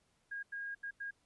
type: tone bursts at uneven times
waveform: sine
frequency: 1630 Hz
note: G#6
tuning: 33 cents flat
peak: -39 dBFS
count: 4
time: 0.31-0.43 / 0.52-0.75 / 0.83-0.91 / 1-1.11 s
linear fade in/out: 10 ms
effects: pink hiss -75 dBFS RMS until 1.25 s + resampled to 24000 Hz